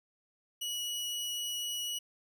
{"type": "tone", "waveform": "sawtooth", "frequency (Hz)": 2924, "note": "F#7", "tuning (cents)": -21, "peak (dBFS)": -31, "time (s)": [0.61, 1.99], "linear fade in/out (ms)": 10, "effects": []}